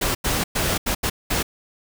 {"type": "noise bursts at uneven times", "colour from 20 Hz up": "pink", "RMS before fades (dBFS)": -22, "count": 6, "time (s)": [[0.01, 0.15], [0.24, 0.44], [0.55, 0.78], [0.86, 0.95], [1.03, 1.1], [1.3, 1.43]], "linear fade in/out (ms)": 10, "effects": []}